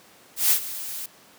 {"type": "noise with ADSR envelope", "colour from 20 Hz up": "blue", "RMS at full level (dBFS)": -17, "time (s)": [0.36, 1.06], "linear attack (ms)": 150, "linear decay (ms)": 85, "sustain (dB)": -16, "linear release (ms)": 4, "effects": ["pink hiss -52 dBFS RMS until 1.38 s", "high-pass 200 Hz 12 dB/octave"]}